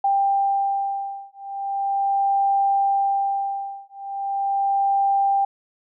sine beating tone pair, 791 / 791.39 Hz, G5 / G5, +15 / +16 cents, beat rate 0.39 Hz, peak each -22 dBFS, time 0.04-5.45 s, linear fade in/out 5 ms, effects none

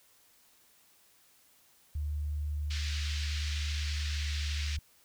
sine tone with pitch glide, 74.3 to 73.87 Hz, D2 to D2, +21 to +11 cents, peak -31 dBFS, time 1.95-4.79 s, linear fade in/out 5 ms, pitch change -10 cents, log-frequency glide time 3.96-4.27 s
white band-pass noise, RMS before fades -41 dBFS, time 2.7-4.77 s, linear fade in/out 10 ms, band 1700 to 5200 Hz, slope 24 dB/octave
effects white hiss -64 dBFS RMS until 5.04 s

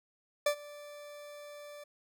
40% pulse tone with ADSR envelope, 586 Hz, D5, 4 cents flat, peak -23 dBFS, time 0.46-1.84 s, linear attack 5 ms, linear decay 84 ms, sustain -22 dB, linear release 7 ms, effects none

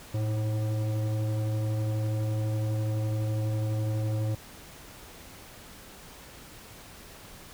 sine tone with frequency modulation, 110 Hz, A2, in tune, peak -23 dBFS, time 0.14-4.35 s, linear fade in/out 5 ms, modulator 428 Hz, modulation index 0.44, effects tanh soft clip ceiling -25 dBFS + pink hiss -48 dBFS RMS until 7.53 s

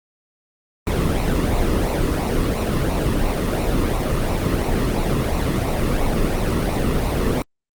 brown noise with flanger, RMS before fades -19 dBFS, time 0.87-7.42 s, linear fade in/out 0 ms, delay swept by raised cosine 0.6 to 1.33 ms, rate 2.9 Hz, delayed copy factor -0.6, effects Opus 32 kbps

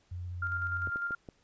sine tone with vibrato, 88.9 Hz, F2, 31 cents sharp, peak -36 dBFS, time 0.11-0.9 s, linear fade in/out 10 ms, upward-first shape sine, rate 15 Hz, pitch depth 19 cents each way
sine tone with tremolo, 1396.9 Hz, F6, in tune, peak -30 dBFS, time 0.42-1.15 s, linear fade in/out 5 ms, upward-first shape square, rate 10 Hz, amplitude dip 35%
clicks, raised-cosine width 2 ms, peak -30 dBFS, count 4, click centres 0.873 / 0.959 / 1.108 / 1.288 s
effects pink hiss -69 dBFS RMS until 1.43 s + resampled to 16000 Hz

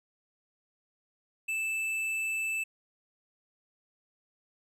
sine tone with tanh clipping, 2637 Hz, E7, in tune, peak -31 dBFS, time 1.48-2.64 s, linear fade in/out 10 ms, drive 10 dB, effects none

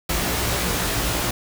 pink noise with comb filter, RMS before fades -23 dBFS, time 0.09-1.31 s, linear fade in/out 5 ms, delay 17 ms, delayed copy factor +0.8, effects none

